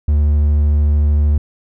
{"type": "tone", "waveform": "triangle", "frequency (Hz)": 73.9, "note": "D2", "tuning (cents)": 11, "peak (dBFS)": -8, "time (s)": [0.08, 1.38], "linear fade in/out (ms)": 5, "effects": []}